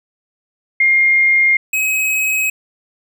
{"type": "tone pair in turn", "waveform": ["sine", "square"], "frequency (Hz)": [2123, 2547], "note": ["C7", "D#7"], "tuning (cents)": [25, 40], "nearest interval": "minor third", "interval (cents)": 315, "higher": "second", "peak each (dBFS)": [-9, -15], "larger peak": "first", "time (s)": [[0.8, 1.57], [1.73, 2.5]], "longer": "neither", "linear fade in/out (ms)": 5, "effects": []}